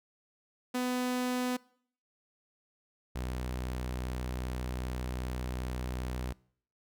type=tone pair in turn; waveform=sawtooth; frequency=250 / 62.57 Hz; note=B3 / B1; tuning=+21 / +23 cents; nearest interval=2 octaves; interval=2398 cents; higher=first; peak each=-26 / -30 dBFS; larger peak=first; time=0.74-1.57 / 3.15-6.33 s; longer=second; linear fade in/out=10 ms; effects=noise-tail reverb RT60 0.6 s tail -24 dB re dry